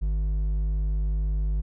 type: tone with hard clipping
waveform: sine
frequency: 51 Hz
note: G#1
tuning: 31 cents flat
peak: -24 dBFS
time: 0.01-1.62 s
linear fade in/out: 20 ms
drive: 5 dB
effects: none